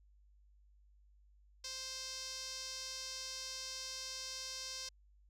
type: tone with band-pass filter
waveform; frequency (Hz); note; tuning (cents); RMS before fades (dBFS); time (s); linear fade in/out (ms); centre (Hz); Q
sawtooth; 523.3; C5; 0; -45; 1.64-4.89; 5; 5300; 3.6
effects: added 50 Hz sine -63 dBFS peak until 5.29 s